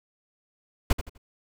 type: noise with echo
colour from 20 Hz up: brown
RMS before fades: -18 dBFS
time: 0.9-0.93 s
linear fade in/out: 5 ms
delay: 83 ms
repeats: 3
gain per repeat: -11 dB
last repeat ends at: 1.179 s
effects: none